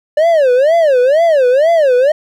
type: tone with vibrato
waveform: triangle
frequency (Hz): 578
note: D5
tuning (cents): -28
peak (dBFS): -5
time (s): 0.17-2.12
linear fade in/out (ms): 5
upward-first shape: sine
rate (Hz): 2.1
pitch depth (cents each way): 280
effects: none